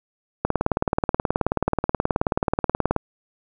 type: click train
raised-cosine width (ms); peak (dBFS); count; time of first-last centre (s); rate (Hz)
1; -5; 48; 0.45-2.963; 18.7
effects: none